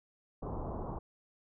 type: low-pass noise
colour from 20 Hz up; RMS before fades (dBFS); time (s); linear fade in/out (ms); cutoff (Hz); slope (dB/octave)
pink; -39; 0.42-0.99; 10; 1100; 48
effects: none